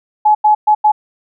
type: tone bursts at uneven times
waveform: sine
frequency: 849 Hz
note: G#5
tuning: 38 cents sharp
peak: -6 dBFS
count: 4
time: 0.25-0.35 / 0.44-0.55 / 0.67-0.75 / 0.84-0.92 s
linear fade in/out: 10 ms
effects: none